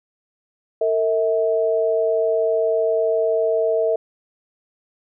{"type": "tone pair together", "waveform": "sine", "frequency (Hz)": [453.9, 645], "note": ["A#4", "E5"], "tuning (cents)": [-46, -38], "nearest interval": "tritone", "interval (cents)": 608, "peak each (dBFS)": -19, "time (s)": [0.81, 3.96], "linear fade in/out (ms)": 5, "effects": []}